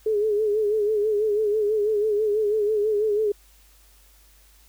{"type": "tone with vibrato", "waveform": "sine", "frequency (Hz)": 423.2, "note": "G#4", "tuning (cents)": 33, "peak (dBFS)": -19, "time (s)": [0.06, 3.32], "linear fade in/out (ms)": 5, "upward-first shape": "sine", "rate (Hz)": 6.1, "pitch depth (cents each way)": 66, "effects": ["added 50 Hz sine -54 dBFS peak until 4.68 s", "white hiss -57 dBFS RMS until 4.68 s"]}